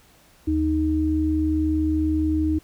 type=tone pair together; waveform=sine; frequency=77.63 / 311.1 Hz; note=D#2 / D#4; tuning=-3 / 0 cents; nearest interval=2 octaves; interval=2403 cents; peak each=-24 / -20 dBFS; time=0.47-2.59 s; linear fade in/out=10 ms; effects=pink hiss -55 dBFS RMS until 2.63 s